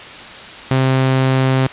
sawtooth tone, 131.7 Hz, C3, 12 cents sharp, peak -8 dBFS, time 0.71-1.67 s, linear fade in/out 2 ms, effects white hiss -33 dBFS RMS until 1.72 s + resampled to 8000 Hz

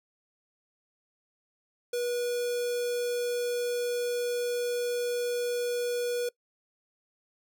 square tone with notch filter, 484.4 Hz, B4, 34 cents flat, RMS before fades -30 dBFS, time 1.93-6.29 s, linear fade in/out 5 ms, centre 1800 Hz, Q 1.2, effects noise-tail reverb RT60 0.1 s tail -22 dB re dry

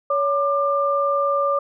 sine tone pair together, 563 / 1193 Hz, C#5 / D6, +27 / +27 cents, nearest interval octave + minor second, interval 1300 cents, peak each -20 dBFS, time 0.1-1.59 s, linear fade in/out 5 ms, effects none

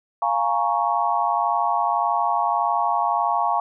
sine chord, Bb minor seventh, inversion second, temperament equal, 698.5 / 830.6 / 932.3 / 1108.7 Hz, F5 / Ab5 / Bb5 / Db6, 0 / 0 / 0 / 0 cents, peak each -24 dBFS, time 0.22-3.6 s, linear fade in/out 2 ms, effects none

